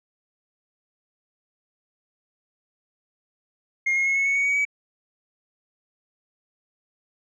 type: tone with pitch steps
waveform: sine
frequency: 2134 / 2154 / 2174 / 2194 / 2214 / 2235 / 2256 / 2277 Hz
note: C7 / C7 / C#7 / C#7 / C#7 / C#7 / C#7 / C#7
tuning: +34 / +50 / -34 / -18 / -3 / +14 / +30 / +46 cents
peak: -17 dBFS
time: 3.86-4.652 s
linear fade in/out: 10 ms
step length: 99 ms
effects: tanh soft clip ceiling -18 dBFS